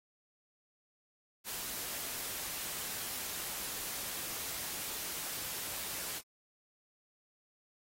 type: noise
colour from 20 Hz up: white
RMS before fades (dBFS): -40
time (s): 1.44-6.22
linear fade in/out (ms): 50
effects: AAC 48 kbps